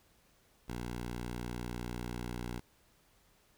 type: tone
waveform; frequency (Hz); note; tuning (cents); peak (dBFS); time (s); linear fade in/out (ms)
10% pulse; 60.1; B1; -46; -30; 0.68-2.6; 10
effects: pink hiss -68 dBFS RMS until 3.57 s